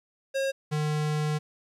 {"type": "tone pair in turn", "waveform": "square", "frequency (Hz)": [541, 151.53], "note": ["C#5", "D#3"], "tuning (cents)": [-42, -45], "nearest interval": "octave + minor seventh", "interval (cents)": 2203, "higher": "first", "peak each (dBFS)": -26, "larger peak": "neither", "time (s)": [[0.34, 0.52], [0.71, 1.39]], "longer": "second", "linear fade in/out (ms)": 20, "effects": ["low-pass 9000 Hz 12 dB/octave", "11-bit"]}